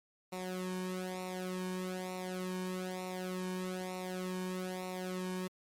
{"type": "tone with flanger", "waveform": "sawtooth", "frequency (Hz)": 184.1, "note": "F#3", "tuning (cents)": -8, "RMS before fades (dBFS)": -39, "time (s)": [0.32, 5.48], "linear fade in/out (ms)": 10, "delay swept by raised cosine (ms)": [0.62, 1.51], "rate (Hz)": 1.1, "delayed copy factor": -0.85, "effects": ["MP3 64 kbps"]}